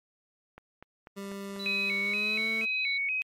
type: click train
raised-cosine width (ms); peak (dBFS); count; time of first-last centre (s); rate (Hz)
0.5; -31; 5; 0.58-1.563; 4.07
type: tone with pitch glide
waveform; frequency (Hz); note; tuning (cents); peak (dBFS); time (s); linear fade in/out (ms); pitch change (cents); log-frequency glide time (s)
25% pulse; 198.2 to 221.2; G3 to A3; +19 to +9; -33; 1.16-2.66; 20; +190; 2-2.48
type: tone with tremolo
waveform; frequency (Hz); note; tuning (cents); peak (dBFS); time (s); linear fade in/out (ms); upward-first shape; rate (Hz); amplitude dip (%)
sine; 3964; B7; +6; -33; 1.59-2.98; 10; triangle; 1.7; 75
type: tone with vibrato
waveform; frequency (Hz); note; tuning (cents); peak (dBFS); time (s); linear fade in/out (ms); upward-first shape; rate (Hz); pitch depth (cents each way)
sine; 2373; D7; +17; -27; 1.66-3.22; 0; square; 2.1; 110
effects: MP3 64 kbps